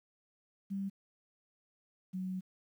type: tone pair in turn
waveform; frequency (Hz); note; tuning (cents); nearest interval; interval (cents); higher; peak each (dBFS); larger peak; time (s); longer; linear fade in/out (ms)
sine; 196 / 186.23; G3 / F#3; 0 / +11; minor second; 89; first; -34 / -35; first; 0.7-0.9 / 2.13-2.41; second; 20
effects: 11-bit